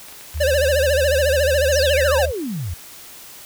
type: clicks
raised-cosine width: 0.3 ms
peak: -25 dBFS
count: 11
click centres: 0.085 / 0.126 / 0.21 / 0.342 / 0.375 / 0.42 / 0.488 / 0.537 / 0.597 / 0.634 / 0.669 s
type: tone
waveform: sine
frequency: 76.9 Hz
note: D#2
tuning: 20 cents flat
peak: -22 dBFS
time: 0.34-2.32 s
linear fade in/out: 20 ms
type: tone with vibrato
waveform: square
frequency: 554.4 Hz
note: C#5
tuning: in tune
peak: -16 dBFS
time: 0.4-2.26 s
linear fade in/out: 10 ms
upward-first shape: sine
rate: 14 Hz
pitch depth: 130 cents each way
type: exponential sweep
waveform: sine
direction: down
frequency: 6870 to 76 Hz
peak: -23 dBFS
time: 1.72-2.74 s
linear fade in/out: 5 ms
effects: white hiss -40 dBFS RMS until 3.45 s